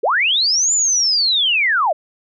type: linear two-way sweep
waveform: sine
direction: up then down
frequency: 359.5 to 7180 to 559 Hz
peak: -13 dBFS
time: 0.03-1.93 s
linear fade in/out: 10 ms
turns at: 0.73 s
effects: none